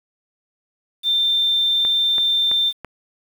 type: tone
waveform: sine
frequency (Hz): 3579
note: A7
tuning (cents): +29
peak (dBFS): -15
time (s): 1.03-2.73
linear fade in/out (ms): 50
type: click train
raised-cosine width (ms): 0.5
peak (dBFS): -16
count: 4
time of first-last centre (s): 1.85-2.847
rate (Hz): 3.01
effects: 7-bit